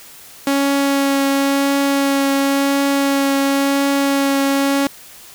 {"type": "tone with vibrato", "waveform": "sawtooth", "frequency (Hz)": 277.2, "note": "C#4", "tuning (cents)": 0, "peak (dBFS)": -10, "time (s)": [0.47, 4.87], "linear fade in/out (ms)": 2, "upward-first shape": "triangle", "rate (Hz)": 0.95, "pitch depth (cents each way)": 12, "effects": ["white hiss -40 dBFS RMS until 5.34 s"]}